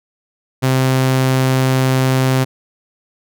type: tone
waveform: sawtooth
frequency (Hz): 130.81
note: C3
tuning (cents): 0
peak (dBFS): -8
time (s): 0.62-2.45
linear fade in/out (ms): 20
effects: none